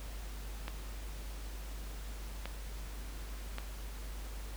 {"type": "clicks", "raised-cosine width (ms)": 0.3, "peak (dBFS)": -23, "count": 3, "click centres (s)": [0.681, 2.456, 3.584], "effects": ["added 50 Hz sine -41 dBFS peak until 4.56 s", "pink hiss -51 dBFS RMS until 4.56 s"]}